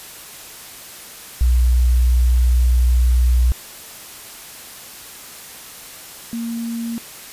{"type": "tone pair in turn", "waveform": "sine", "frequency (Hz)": [61.4, 231.8], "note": ["B1", "A#3"], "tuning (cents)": [-9, -10], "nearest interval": "octave + major seventh", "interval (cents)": 2299, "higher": "second", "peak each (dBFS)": [-11, -22], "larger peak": "first", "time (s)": [[1.41, 3.52], [6.33, 6.98]], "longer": "first", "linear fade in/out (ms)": 0, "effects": ["white hiss -37 dBFS RMS until 7.32 s", "resampled to 32000 Hz"]}